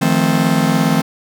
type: chord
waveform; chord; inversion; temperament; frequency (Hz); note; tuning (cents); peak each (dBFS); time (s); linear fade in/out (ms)
45% pulse; F dominant seventh; third; just; 157.15 / 174.61 / 218.3 / 261.9; Eb3 / F3 / A3 / C4; +18 / 0 / -13 / +2; -18; 0.01-1.02; 10
effects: none